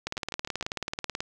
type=two click trains; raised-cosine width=0.2 ms; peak=-13 / -19 dBFS; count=22 / 4; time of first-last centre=0.07-1.205 / 0.17-0.627 s; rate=18.5 / 6.57 Hz; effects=none